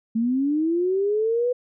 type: linear sweep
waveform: sine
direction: up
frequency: 219.4 to 500 Hz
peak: -19 dBFS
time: 0.15-1.53 s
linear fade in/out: 10 ms
effects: none